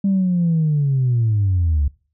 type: linear sweep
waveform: sine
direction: down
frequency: 199.2 to 68.2 Hz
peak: -13 dBFS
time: 0.04-1.88 s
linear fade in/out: 5 ms
effects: noise-tail reverb RT60 0.4 s tail -24 dB re dry + tanh soft clip ceiling -11 dBFS